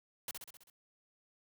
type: noise with echo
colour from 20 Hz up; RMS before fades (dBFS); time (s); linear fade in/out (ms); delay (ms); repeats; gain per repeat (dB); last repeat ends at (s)
white; -40; 0.28-0.31; 2; 65; 6; -4; 0.7
effects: high-pass 100 Hz 12 dB/octave